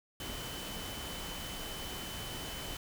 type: tone in noise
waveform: sine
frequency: 3034 Hz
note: F#7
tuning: 43 cents sharp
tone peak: -46 dBFS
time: 0.2-2.77 s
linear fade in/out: 2 ms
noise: pink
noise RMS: -42 dBFS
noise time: 0.2-2.77 s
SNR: -7 dB
effects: none